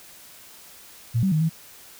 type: tone with pitch steps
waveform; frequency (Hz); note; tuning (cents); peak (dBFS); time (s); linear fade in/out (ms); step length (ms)
sine; 117 / 191.9 / 155.5 / 161.7; A#2 / G3 / D#3 / E3; +7 / -37 / -1 / -33; -18; 1.14-1.496; 20; 89
effects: white hiss -47 dBFS RMS until 1.99 s